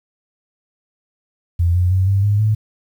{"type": "tone with pitch steps", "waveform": "sine", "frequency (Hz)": [85.9, 89.86, 94, 98.33, 102.86, 107.6], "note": ["F2", "F2", "F#2", "G2", "G#2", "A2"], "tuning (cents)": [-28, 50, 28, 6, -16, -38], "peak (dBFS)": -12, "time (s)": [1.59, 2.55], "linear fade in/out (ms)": 10, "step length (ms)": 160, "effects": ["8-bit"]}